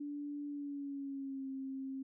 sine tone with pitch glide, 290 to 267.5 Hz, D4 to C4, -22 to +38 cents, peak -39 dBFS, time 0-2.03 s, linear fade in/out 10 ms, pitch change -140 cents, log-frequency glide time 0.47-1.48 s, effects none

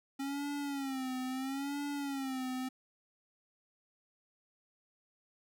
square tone with vibrato, 271.2 Hz, C#4, 38 cents flat, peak -36 dBFS, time 0.19-2.69 s, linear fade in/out 10 ms, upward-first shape sine, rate 0.75 Hz, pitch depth 100 cents each way, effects none

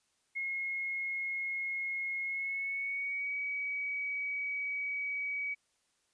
sine tone with pitch glide, 2160 to 2269 Hz, C#7 to C#7, -45 to +40 cents, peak -33 dBFS, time 0.35-5.55 s, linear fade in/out 20 ms, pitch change +85 cents, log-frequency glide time 2.22-3.35 s, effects white hiss -75 dBFS RMS until 6.13 s + resampled to 22050 Hz

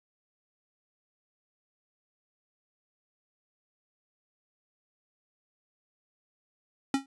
square tone with exponential decay, 272.6 Hz, C#4, 29 cents flat, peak -21 dBFS, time 6.94-7.06 s, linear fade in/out 2 ms, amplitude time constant 26 ms, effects resampled to 24000 Hz

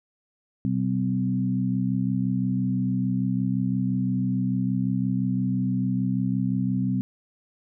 sine tone cluster, 125.5 / 190.9 / 257 Hz, B2 / G3 / C4, +28 / -46 / -31 cents, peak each -27 / -25 / -27 dBFS, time 0.65-7.01 s, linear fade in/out 0 ms, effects none

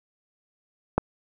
click, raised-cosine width 1 ms, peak -6 dBFS, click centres 0.98 s, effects none

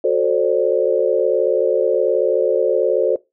sine chord, D dominant seventh, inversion first, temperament just, 367.1 / 440.5 / 528.6 / 587.3 Hz, F#4 / A4 / C5 / D5, -14 / +2 / +18 / 0 cents, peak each -20 / -18 / -18 / -21 dBFS, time 0.04-3.16 s, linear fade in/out 5 ms, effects noise-tail reverb RT60 0.2 s tail -20 dB re dry

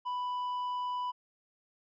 sine tone with tanh clipping, 991 Hz, B5, 6 cents sharp, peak -33 dBFS, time 0.05-1.12 s, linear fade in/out 20 ms, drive 5 dB, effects none

